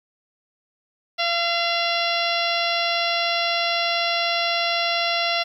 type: harmonic tone with a mistuned harmonic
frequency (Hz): 683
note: F5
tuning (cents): -39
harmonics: 1 / 2 / 3 / 4 / 5 / 6 / 7 / 8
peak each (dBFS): -25 / -29 / -28 / -27 / -28 / -29 / -33 / -33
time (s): 1.18-5.44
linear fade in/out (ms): 20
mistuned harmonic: 4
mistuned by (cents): +22
effects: 9-bit